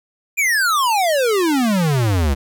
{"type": "exponential sweep", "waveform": "square", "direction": "down", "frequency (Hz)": [2439, 65.4], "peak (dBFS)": -15, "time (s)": [0.37, 2.35], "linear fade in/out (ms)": 20, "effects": []}